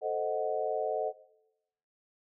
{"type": "chord", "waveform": "sine", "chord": "A diminished seventh", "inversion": "none", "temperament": "equal", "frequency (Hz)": [440, 523.3, 622.3, 740], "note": ["A4", "C5", "Eb5", "Gb5"], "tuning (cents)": [0, 0, 0, 0], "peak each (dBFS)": [-34, -36, -33, -35], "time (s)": [0.01, 1.13], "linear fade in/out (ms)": 50, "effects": ["noise-tail reverb RT60 0.9 s tail -19 dB re dry"]}